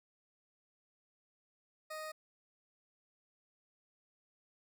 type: tone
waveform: 20% pulse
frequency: 622.3 Hz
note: D#5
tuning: in tune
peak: -37 dBFS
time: 1.9-2.12 s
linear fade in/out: 10 ms
effects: none